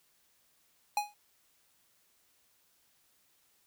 square tone with exponential decay, 830.6 Hz, G#5, in tune, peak -25 dBFS, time 0.97-1.14 s, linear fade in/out 2 ms, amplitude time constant 36 ms, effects white hiss -70 dBFS RMS until 3.66 s

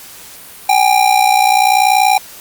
square ring-modulated tone, 794 Hz, G5, 22 cents sharp, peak -6 dBFS, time 0.69-2.18 s, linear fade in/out 2 ms, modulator 30.3 Hz, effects white hiss -35 dBFS RMS until 2.4 s + Opus 48 kbps

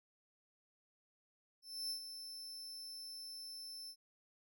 40% pulse tone with ADSR envelope, 5310 Hz, E8, 12 cents sharp, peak -37 dBFS, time 1.62-3.96 s, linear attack 280 ms, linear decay 97 ms, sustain -9 dB, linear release 69 ms, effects none

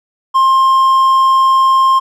triangle tone, 1060 Hz, C6, 22 cents sharp, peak -5 dBFS, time 0.34-2 s, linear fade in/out 20 ms, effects none

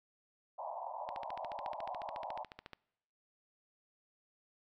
white band-pass noise, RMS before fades -43 dBFS, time 0.58-2.44 s, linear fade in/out 10 ms, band 580 to 1000 Hz, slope 96 dB/octave
click train, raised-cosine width 0.3 ms, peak -30 dBFS, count 24, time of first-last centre 1.09-2.733 s, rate 14 Hz
effects noise-tail reverb RT60 0.9 s tail -25 dB re dry

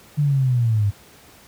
sine linear sweep, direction down, 150 to 98.3 Hz, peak -15 dBFS, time 0.17-0.91 s, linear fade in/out 20 ms, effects pink hiss -48 dBFS RMS until 1.47 s + high-pass 60 Hz 12 dB/octave

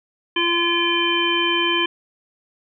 harmonic tone, 343 Hz, F4, 31 cents flat, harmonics 1 / 3 / 5 / 7 / 9, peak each -23 / -24 / -26 / -24 / -21 dBFS, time 0.36-1.86 s, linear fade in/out 5 ms, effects none

